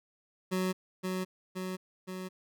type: tone with echo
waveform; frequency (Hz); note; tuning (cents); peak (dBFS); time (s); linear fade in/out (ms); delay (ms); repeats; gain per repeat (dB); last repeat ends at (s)
25% pulse; 185.5; F#3; +5; -25; 0.51-0.73; 20; 520; 3; -3; 2.29
effects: none